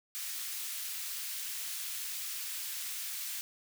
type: high-pass noise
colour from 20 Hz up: white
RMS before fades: -39 dBFS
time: 0.15-3.41 s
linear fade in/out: 0 ms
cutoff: 1900 Hz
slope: 12 dB/octave
effects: none